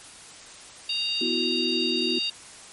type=harmonic tone; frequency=931 Hz; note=A#5; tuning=2 cents flat; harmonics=3 / 4 / 5; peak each=-29 / -29 / -29 dBFS; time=0.89-2.3 s; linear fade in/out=5 ms
type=chord; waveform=sine; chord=B suspended fourth; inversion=none; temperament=equal; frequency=246.9 / 329.6 / 370 Hz; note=B3 / E4 / F#4; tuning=0 / 0 / 0 cents; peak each=-30 dBFS; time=1.21-2.19 s; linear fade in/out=5 ms
effects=white hiss -45 dBFS RMS until 2.72 s + MP3 48 kbps